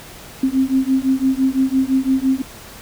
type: beating tone pair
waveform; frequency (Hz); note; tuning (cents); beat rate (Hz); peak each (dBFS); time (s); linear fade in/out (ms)
sine; 261.6 / 267.5; C4 / C4; 0 / +38; 5.9; -17 / -17; 0.43-2.42; 5
effects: pink hiss -38 dBFS RMS until 2.81 s